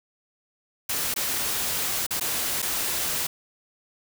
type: noise with dropouts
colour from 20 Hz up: white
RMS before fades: -27 dBFS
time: 0.89-3.27 s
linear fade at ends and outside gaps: 5 ms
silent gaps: 1.141-1.161 / 2.066-2.107 / 2.198-2.209 / 2.62-2.625 s
effects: none